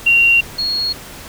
sine tone pair in turn, 2759 / 4312 Hz, F7 / C#8, -22 / -49 cents, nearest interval minor sixth, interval 773 cents, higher second, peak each -8 / -16 dBFS, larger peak first, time 0.06-0.41 / 0.58-0.93 s, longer neither, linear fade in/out 10 ms, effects pink hiss -34 dBFS RMS until 1.28 s

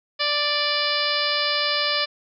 harmonic tone with a mistuned harmonic, 587.3 Hz, D5, in tune, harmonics 1 / 2 / 3 / 4 / 5 / 6 / 7 / 8 / 9, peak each -29 / -29 / -29 / -29 / -29 / -29 / -29 / -29 / -29 dBFS, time 0.19-2.06 s, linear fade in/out 20 ms, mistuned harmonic 9, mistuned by -65 cents, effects none

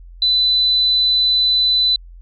sine tone, 4000 Hz, B7, 21 cents sharp, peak -12 dBFS, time 0.22-1.96 s, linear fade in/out 2 ms, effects added 43 Hz sine -36 dBFS peak until 2.21 s

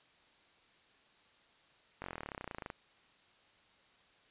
slowing click train, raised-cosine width 0.5 ms, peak -26 dBFS, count 24, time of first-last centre 2.02-2.702 s, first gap 21 ms, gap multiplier 1.03, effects white hiss -66 dBFS RMS until 4.3 s + resampled to 8000 Hz

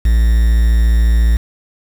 triangle tone with quantisation, 57.1 Hz, A#1, 35 cents flat, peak -6 dBFS, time 0.05-1.37 s, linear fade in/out 5 ms, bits 5, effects none

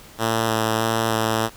5% pulse tone with vibrato, 111.9 Hz, A2, 30 cents sharp, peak -8 dBFS, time 0.18-1.5 s, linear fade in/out 50 ms, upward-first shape square, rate 1.6 Hz, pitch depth 12 cents each way, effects pink hiss -45 dBFS RMS until 1.56 s

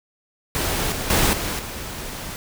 pink noise with level steps, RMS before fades -23 / -27 / -18 / -26 / -32 dBFS, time 0.55-2.36 s, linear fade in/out 0 ms, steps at 0.92 / 1.1 / 1.33 / 1.59 s, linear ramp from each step 2 ms, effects none

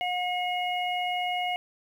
harmonic tone, 721 Hz, F#5, 45 cents flat, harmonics 1 / 3 / 4, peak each -28 / -33 / -34 dBFS, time 0.01-1.56 s, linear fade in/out 0 ms, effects 9-bit

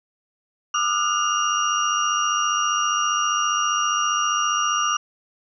sine tone cluster, 1201 / 1296 / 1444 / 2822 / 5740 Hz, D6 / E6 / F#6 / F7 / F8, +38 / -30 / -43 / +17 / +47 cents, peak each -22 / -27 / -30 / -26 / -27 dBFS, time 0.74-4.97 s, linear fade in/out 5 ms, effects none

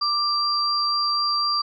sine tone pair together, 1181 / 4724 Hz, D6 / D8, +9 / +9 cents, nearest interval 2 octaves, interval 2400 cents, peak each -23 / -22 dBFS, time 0.01-1.62 s, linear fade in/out 10 ms, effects none

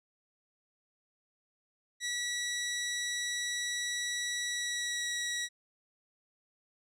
15% pulse tone with pitch glide, 1940 to 1921 Hz, B6 to B6, -31 to -48 cents, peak -26 dBFS, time 2-5.49 s, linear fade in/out 50 ms, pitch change -17 cents, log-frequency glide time 4.46-5.08 s, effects low-pass 11000 Hz 12 dB/octave

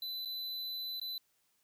square tone with dropouts, 4007 Hz, B7, 24 cents sharp, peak -38 dBFS, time 0.02-1.18 s, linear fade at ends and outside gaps 2 ms, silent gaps 0.25-0.256 / 0.998-1.014 s, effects white hiss -75 dBFS RMS until 1.63 s

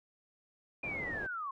white low-pass noise, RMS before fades -44 dBFS, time 0.83-1.27 s, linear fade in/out 10 ms, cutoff 620 Hz, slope 12 dB/octave
sine linear sweep, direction down, 2442 to 1051 Hz, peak -36 dBFS, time 0.83-1.51 s, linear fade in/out 5 ms
effects none

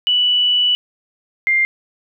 sine tone pair in turn, 2960 / 2100 Hz, F#7 / C7, 0 / +6 cents, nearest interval tritone, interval 594 cents, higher first, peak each -12 dBFS, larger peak neither, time 0.07-0.75 / 1.47-1.65 s, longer first, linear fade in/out 0 ms, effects none

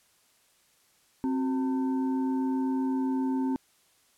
sine tone with frequency modulation, 264.2 Hz, C4, 17 cents sharp, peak -25 dBFS, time 1.24-3.56 s, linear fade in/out 0 ms, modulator 636 Hz, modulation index 0.47, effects white hiss -65 dBFS RMS until 4.17 s + low-pass 12000 Hz 12 dB/octave

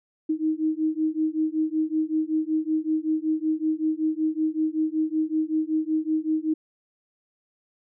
sine beating tone pair, 311.1 / 316.4 Hz, D#4 / D#4, 0 / +29 cents, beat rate 5.3 Hz, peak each -25 dBFS, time 0.29-6.54 s, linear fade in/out 10 ms, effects none

